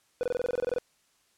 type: tone bursts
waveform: triangle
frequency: 493.9 Hz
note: B4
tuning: in tune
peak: -23 dBFS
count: 13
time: 0.21-0.784 s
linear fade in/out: 0 ms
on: 22 ms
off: 24 ms
effects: white hiss -68 dBFS RMS until 1.37 s + low-pass 10000 Hz 12 dB/octave